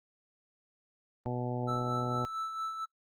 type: harmonic tone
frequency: 123.2 Hz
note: B2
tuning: 4 cents flat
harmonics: 1 / 2 / 3 / 4 / 5 / 6 / 7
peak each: -35 / -38 / -40 / -41 / -42 / -43 / -43 dBFS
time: 1.26-2.25 s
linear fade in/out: 0 ms
type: tone with tremolo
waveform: triangle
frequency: 1317 Hz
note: E6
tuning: 2 cents flat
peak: -30 dBFS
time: 1.67-2.86 s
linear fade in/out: 20 ms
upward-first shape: sine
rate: 4.4 Hz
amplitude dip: 50%
effects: noise-tail reverb RT60 0.1 s tail -22 dB re dry + Opus 32 kbps